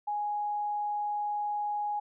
sine tone, 830.6 Hz, G#5, in tune, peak -29 dBFS, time 0.07-2 s, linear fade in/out 10 ms, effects none

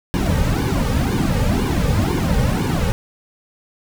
brown noise with flanger, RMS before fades -18 dBFS, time 0.14-2.92 s, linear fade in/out 0 ms, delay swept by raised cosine 1.5 to 3 ms, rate 2 Hz, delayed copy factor -0.95, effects none

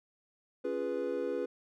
triangle chord, C# dominant seventh, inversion none, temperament equal, 277.2 / 349.2 / 415.3 / 493.9 Hz, C#4 / E#4 / G#4 / B4, 0 / 0 / 0 / 0 cents, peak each -38 / -37 / -35 / -33 dBFS, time 0.64-1.46 s, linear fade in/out 10 ms, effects none

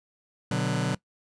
sawtooth chord, B minor, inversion none, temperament just, 123.47 / 148.16 / 185.21 Hz, B2 / D3 / F#3, 0 / +16 / +2 cents, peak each -25 dBFS, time 0.51-0.95 s, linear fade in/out 5 ms, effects noise-tail reverb RT60 0.1 s tail -21 dB re dry + resampled to 22050 Hz

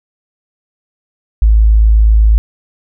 sine tone, 54 Hz, A1, 32 cents flat, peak -4 dBFS, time 1.42-2.38 s, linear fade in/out 0 ms, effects none

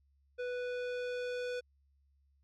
square tone with low-pass filter sweep, 493.9 Hz, B4, in tune, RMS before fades -38 dBFS, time 0.38-1.61 s, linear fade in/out 20 ms, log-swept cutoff 2500 to 5100 Hz, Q 0.78, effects added 69 Hz sine -68 dBFS peak until 2.43 s

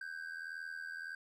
triangle ring-modulated tone, 1568 Hz, G6, in tune, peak -37 dBFS, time 0.01-1.15 s, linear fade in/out 0 ms, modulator 40.8 Hz, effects none

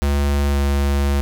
square tone with pitch glide, 71 to 70.27 Hz, C#2 to C#2, +42 to +24 cents, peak -16 dBFS, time 0.02-1.21 s, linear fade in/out 0 ms, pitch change -18 cents, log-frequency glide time 0.51-0.56 s, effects none

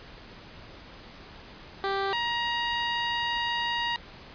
15% pulse tone pair in turn, 392 / 945.4 Hz, G4 / A#5, 0 / +24 cents, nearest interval octave + minor third, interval 1524 cents, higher second, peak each -20 dBFS, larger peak neither, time 1.84-2.13 / 2.13-3.96 s, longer second, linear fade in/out 0 ms, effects pink hiss -47 dBFS RMS until 4.34 s + resampled to 11025 Hz

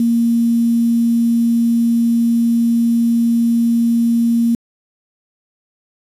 sine tone with quantisation, 233.1 Hz, A#3, in tune, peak -11 dBFS, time 0-4.55 s, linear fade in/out 2 ms, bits 6, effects resampled to 32000 Hz

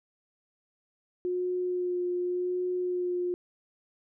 sine tone with vibrato, 359.2 Hz, F4, 49 cents sharp, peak -27 dBFS, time 1.25-3.34 s, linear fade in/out 0 ms, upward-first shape sine, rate 0.88 Hz, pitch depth 15 cents each way, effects none

